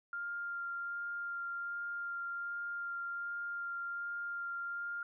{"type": "tone with vibrato", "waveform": "sine", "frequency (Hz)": 1396.9, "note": "F6", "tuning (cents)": 0, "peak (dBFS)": -37, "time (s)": [0.13, 5.03], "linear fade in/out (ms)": 2, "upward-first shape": "sine", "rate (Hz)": 1.3, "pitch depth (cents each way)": 9, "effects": []}